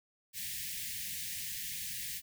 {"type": "band-stop noise", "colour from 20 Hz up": "white", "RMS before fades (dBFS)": -40, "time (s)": [0.33, 2.22], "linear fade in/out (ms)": 50, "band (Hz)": [210, 1700], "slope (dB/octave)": 96, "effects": []}